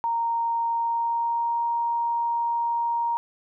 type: tone with pitch glide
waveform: sine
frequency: 928 to 936.6 Hz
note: A#5 to A#5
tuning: -8 to +8 cents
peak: -22 dBFS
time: 0.04-3.17 s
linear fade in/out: 0 ms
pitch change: +16 cents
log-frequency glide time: 0.73-1.63 s
effects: none